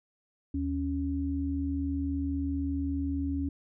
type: tone pair together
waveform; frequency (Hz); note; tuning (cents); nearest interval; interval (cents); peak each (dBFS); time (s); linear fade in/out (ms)
sine; 77.78 / 277.2; D#2 / C#4; 0 / 0; octave + minor seventh; 2200; -32 / -30; 0.54-3.49; 5
effects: none